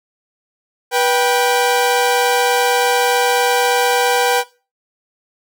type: tone pair together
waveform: sawtooth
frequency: 488.2 / 784 Hz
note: B4 / G5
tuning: -20 / 0 cents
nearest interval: minor sixth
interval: 820 cents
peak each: -12 dBFS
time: 0.91-4.44 s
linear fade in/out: 50 ms
effects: noise-tail reverb RT60 0.3 s tail -17 dB re dry